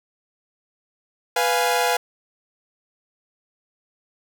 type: chord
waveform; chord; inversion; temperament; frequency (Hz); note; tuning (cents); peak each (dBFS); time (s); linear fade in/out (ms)
sawtooth; F diminished; second; equal; 493.9 / 698.5 / 830.6; Cb5 / F5 / Ab5; 0 / 0 / 0; -19; 1.36-1.97; 5
effects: none